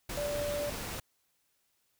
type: tone in noise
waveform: sine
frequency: 583 Hz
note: D5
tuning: 13 cents flat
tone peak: -32 dBFS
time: 0.17-0.7 s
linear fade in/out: 5 ms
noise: pink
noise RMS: -39 dBFS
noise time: 0.09-1 s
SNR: +4 dB
effects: white hiss -75 dBFS RMS until 1.99 s